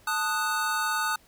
square chord, D# diminished, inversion second, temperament equal, 880 / 1244.5 / 1480 Hz, A5 / D#6 / F#6, 0 / 0 / 0 cents, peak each -32 / -30 / -30 dBFS, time 0.07-1.16 s, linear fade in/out 5 ms, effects pink hiss -59 dBFS RMS until 1.27 s

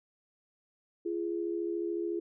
sine tone pair together, 341.4 / 415.3 Hz, F4 / G#4, -39 / 0 cents, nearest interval minor third, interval 339 cents, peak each -32 / -36 dBFS, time 1.05-2.2 s, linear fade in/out 10 ms, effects none

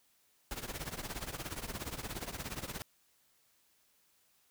pink noise with tremolo, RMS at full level -38 dBFS, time 0.51-2.82 s, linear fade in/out 0 ms, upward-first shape triangle, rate 17 Hz, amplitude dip 90%, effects white hiss -71 dBFS RMS until 4.5 s

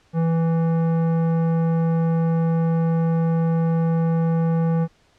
sine tone with tanh clipping, 164.81 Hz, E3, in tune, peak -19 dBFS, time 0.13-4.88 s, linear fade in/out 50 ms, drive 14 dB, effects pink hiss -59 dBFS RMS until 5.18 s + low-pass 6000 Hz 12 dB/octave

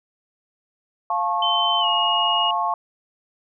sine chord, F augmented, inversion none, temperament just, 698.5 / 873.1 / 1091.3 Hz, F5 / A5 / C#6, 0 / -14 / -27 cents, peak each -25 / -24 / -23 dBFS, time 1.1-2.74 s, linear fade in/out 2 ms
sine tone with pitch glide, 3078 to 2872 Hz, G7 to F7, -32 to +48 cents, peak -20 dBFS, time 1.42-2.51 s, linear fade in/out 5 ms, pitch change -120 cents, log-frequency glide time 1.8-1.86 s
effects none

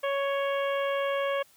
harmonic tone with a mistuned harmonic, 556 Hz, C#5, 5 cents sharp, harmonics 1 / 2 / 3 / 4 / 5 / 6, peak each -27 / -33 / -37 / -39 / -41 / -43 dBFS, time 0.03-1.43 s, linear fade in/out 10 ms, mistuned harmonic 6, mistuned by -42 cents, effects white hiss -60 dBFS RMS until 1.56 s

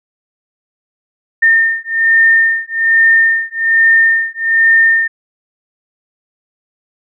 sine beating tone pair, 1815 / 1816.2 Hz, A#6 / A#6, -47 / -46 cents, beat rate 1.2 Hz, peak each -11 dBFS, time 1.42-5.08 s, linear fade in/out 10 ms, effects none

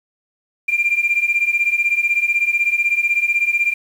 sine beating tone pair, 2375 / 2391 Hz, D7 / D7, +19 / +30 cents, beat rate 16 Hz, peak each -18 / -16 dBFS, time 0.68-3.74 s, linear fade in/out 10 ms, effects tanh soft clip ceiling -8 dBFS + 7-bit

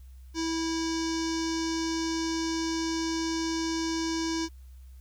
square tone with low-pass filter, 326.8 Hz, E4, 15 cents flat, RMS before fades -30 dBFS, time 0.34-4.49 s, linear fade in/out 50 ms, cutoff 5800 Hz, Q 5.4, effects added 64 Hz sine -45 dBFS peak until 5 s + white hiss -67 dBFS RMS until 5 s

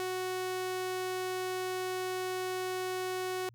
sawtooth tone, 370 Hz, F#4, in tune, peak -29 dBFS, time 0-3.49 s, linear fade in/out 0 ms, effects added 118 Hz sine -56 dBFS peak until 3.54 s

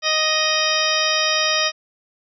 harmonic tone, 623 Hz, D#5, 2 cents sharp, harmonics 1 / 2 / 3 / 4 / 5 / 6 / 8 / 9, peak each -25 / -25 / -25 / -25 / -25 / -25 / -25 / -25 dBFS, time 0.02-1.72 s, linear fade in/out 50 ms, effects none

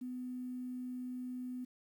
sine tone, 251 Hz, B3, 28 cents sharp, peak -39 dBFS, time 0.01-1.65 s, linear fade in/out 10 ms, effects 11-bit

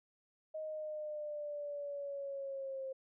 sine linear sweep, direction down, 627 to 529 Hz, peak -39 dBFS, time 0.54-2.93 s, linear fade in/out 10 ms, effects none

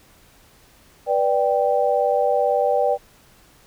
sine chord, G major, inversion first, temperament just, 490 / 588 / 784 Hz, B4 / D5 / G5, -14 / +2 / 0 cents, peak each -21 / -20 / -21 dBFS, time 1.06-2.98 s, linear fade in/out 50 ms, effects pink hiss -53 dBFS RMS until 3.66 s

